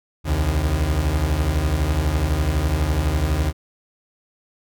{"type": "beating tone pair", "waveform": "35% pulse", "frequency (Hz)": [65.41, 77.41], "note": ["C2", "D#2"], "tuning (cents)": [0, -8], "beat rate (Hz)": 12, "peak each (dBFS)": [-21, -18], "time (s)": [0.24, 3.53], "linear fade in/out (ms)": 50, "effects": []}